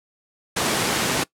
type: high-pass noise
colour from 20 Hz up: pink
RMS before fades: -22 dBFS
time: 0.56-1.24 s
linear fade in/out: 10 ms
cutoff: 160 Hz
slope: 12 dB/octave
effects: noise-tail reverb RT60 0.1 s tail -21 dB re dry + low-pass 11000 Hz 12 dB/octave